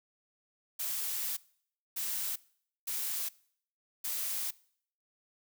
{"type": "noise bursts at uneven times", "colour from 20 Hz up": "blue", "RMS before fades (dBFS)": -35, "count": 4, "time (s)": [[0.79, 1.37], [1.96, 2.36], [2.87, 3.29], [4.04, 4.51]], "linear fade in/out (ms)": 10, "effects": ["noise-tail reverb RT60 0.6 s tail -22 dB re dry"]}